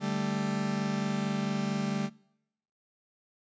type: chord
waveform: 40% pulse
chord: D suspended fourth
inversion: none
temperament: just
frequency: 146.83 / 195.78 / 220.2 Hz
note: D3 / G3 / A3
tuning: 0 / -2 / +2 cents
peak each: -35 / -31 / -33 dBFS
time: 0-2.1 s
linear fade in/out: 50 ms
effects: noise-tail reverb RT60 0.8 s tail -24 dB re dry + resampled to 16000 Hz